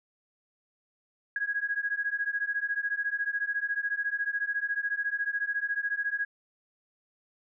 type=beating tone pair; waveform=sine; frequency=1645 / 1659 Hz; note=G#6 / G#6; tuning=-17 / -2 cents; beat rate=14 Hz; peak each=-31 dBFS; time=1.36-6.25 s; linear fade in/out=2 ms; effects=none